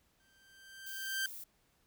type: tone with exponential growth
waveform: sawtooth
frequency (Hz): 1568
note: G6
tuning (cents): 0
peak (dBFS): -28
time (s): 0.2-1.26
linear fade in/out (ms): 2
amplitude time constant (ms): 230
type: noise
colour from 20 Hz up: violet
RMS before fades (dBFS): -47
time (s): 0.86-1.44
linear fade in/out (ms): 5
effects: pink hiss -73 dBFS RMS until 1.86 s